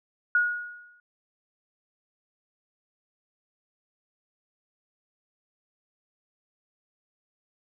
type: tone with exponential decay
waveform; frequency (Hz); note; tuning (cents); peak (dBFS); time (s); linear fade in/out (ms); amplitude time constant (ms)
sine; 1447; F#6; -39; -17; 0.35-1; 2; 140
effects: none

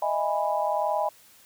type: chord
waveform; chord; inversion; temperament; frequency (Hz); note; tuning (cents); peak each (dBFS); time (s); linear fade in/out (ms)
sine; E major seventh; third; just; 618.1 / 659.3 / 824.1 / 988.9; D#5 / E5 / G#5 / B5; -12 / 0 / -14 / +2; -28 / -31 / -27 / -30; 0.02-1.09; 5
effects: white hiss -55 dBFS RMS until 1.45 s + high-pass 60 Hz 12 dB/octave

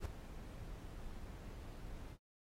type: noise with ADSR envelope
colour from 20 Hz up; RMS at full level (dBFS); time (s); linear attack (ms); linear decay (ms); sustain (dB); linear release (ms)
brown; -37; 0-2.18; 56; 3; -12; 63
effects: AAC 48 kbps

